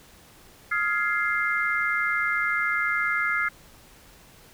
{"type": "chord", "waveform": "sine", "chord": "F minor seventh", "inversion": "third", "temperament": "just", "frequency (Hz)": [1257.2, 1396.9, 1676.3, 2095], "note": ["Eb6", "F6", "Ab6", "C7"], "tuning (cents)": [18, 0, 16, 2], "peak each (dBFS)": [-31, -27, -29, -26], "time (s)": [0.71, 3.49], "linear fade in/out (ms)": 10, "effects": ["pink hiss -52 dBFS RMS until 4.53 s"]}